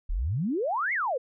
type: exponential two-way sweep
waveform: sine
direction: up then down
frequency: 32.7 to 2217 to 466.4 Hz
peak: -25 dBFS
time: 0.09-1.18 s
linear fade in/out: 10 ms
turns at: 0.93 s
effects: none